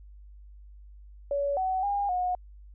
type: tone with pitch steps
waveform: sine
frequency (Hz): 566 / 752 / 808 / 725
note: C#5 / F#5 / G#5 / F#5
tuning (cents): +36 / +28 / -48 / -35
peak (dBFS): -25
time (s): 1.31-2.35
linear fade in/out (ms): 2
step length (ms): 260
effects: added 50 Hz sine -46 dBFS peak until 2.74 s